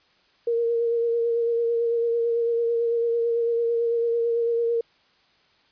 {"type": "tone with vibrato", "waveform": "sine", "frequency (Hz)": 466.2, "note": "A#4", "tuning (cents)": 0, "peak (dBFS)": -20, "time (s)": [0.47, 4.81], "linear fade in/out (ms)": 5, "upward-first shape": "sine", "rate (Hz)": 9, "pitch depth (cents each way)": 20, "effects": ["white hiss -61 dBFS RMS until 5.71 s", "resampled to 11025 Hz"]}